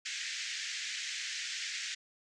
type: band-pass noise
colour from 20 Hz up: pink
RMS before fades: -39 dBFS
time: 0.05-1.95 s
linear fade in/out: 10 ms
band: 1700 to 7300 Hz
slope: 48 dB/octave
effects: none